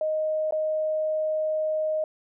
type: tone with dropouts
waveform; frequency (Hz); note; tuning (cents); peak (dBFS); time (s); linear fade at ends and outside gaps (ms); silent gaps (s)
sine; 622.3; D#5; 0; -23; 0.01-2.04; 2; 0.509-0.523
effects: none